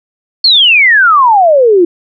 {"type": "exponential sweep", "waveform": "sine", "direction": "down", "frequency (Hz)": [4435, 333.3], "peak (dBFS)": -3, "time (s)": [0.44, 1.85], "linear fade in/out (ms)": 5, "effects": []}